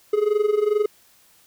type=tone with amplitude modulation; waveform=triangle; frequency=420 Hz; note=G#4; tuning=19 cents sharp; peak=-12 dBFS; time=0.13-0.86 s; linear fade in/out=5 ms; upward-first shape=sine; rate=22.4 Hz; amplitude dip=80%; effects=white hiss -56 dBFS RMS until 1.46 s